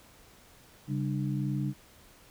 sine tone cluster, 138 / 199.7 / 300 Hz, C#3 / G3 / D4, -7 / +32 / +37 cents, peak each -30 / -34 / -36 dBFS, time 0.87-1.74 s, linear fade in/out 50 ms, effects pink hiss -57 dBFS RMS until 2.3 s

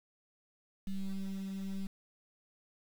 triangle ring-modulated tone, 96.4 Hz, G2, 28 cents flat, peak -28 dBFS, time 0.87-1.87 s, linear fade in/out 5 ms, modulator 96.8 Hz, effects tanh soft clip ceiling -29 dBFS + 9-bit

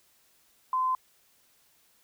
sine tone, 1029 Hz, C6, 29 cents flat, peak -24 dBFS, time 0.73-0.95 s, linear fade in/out 2 ms, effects white hiss -65 dBFS RMS until 2.03 s

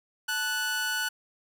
sawtooth tone pair together, 871.5 / 1480 Hz, A5 / F#6, -17 / 0 cents, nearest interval major sixth, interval 917 cents, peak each -34 / -24 dBFS, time 0.28-1.09 s, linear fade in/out 10 ms, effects none

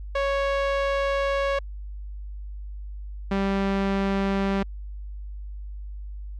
sawtooth tone pair in turn, 554.4 / 196.01 Hz, C#5 / G3, 0 / 0 cents, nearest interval octave + tritone, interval 1800 cents, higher first, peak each -18 dBFS, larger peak neither, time 0.15-1.59 / 3.31-4.63 s, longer first, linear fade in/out 5 ms, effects added 50 Hz sine -33 dBFS peak until 6.39 s + low-pass 3000 Hz 12 dB/octave

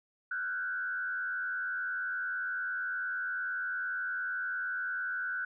sine tone with frequency modulation, 1497 Hz, F#6, 20 cents sharp, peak -32 dBFS, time 0.31-5.45 s, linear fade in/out 5 ms, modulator 91.3 Hz, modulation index 0.87, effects none

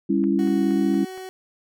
sine chord, C# diminished, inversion second, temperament just, 199.57 / 277.2 / 332.6 Hz, G3 / C#4 / E4, +31 / 0 / +16 cents, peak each -22 dBFS, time 0.09-1.05 s, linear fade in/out 10 ms
click train, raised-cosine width 0.5 ms, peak -29 dBFS, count 5, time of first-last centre 0.24-1.177 s, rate 4.27 Hz
30% pulse tone with pitch glide, 371.4 to 374.6 Hz, F#4 to F#4, +7 to +21 cents, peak -31 dBFS, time 0.39-1.29 s, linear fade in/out 0 ms, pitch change +14 cents, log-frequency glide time 0.73-0.89 s
effects none

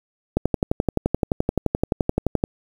click train, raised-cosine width 2 ms, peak -5 dBFS, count 25, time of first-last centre 0.37-2.439 s, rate 11.6 Hz, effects 7-bit

